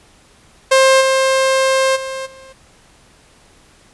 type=tone with level steps; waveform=sawtooth; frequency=530 Hz; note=C5; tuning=22 cents sharp; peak=-4 / -8 / -19 / -34 dBFS; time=0.71-2.53 s; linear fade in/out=10 ms; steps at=1 / 1.95 / 2.25 s; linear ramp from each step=20 ms; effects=pink hiss -49 dBFS RMS until 3.93 s + resampled to 24000 Hz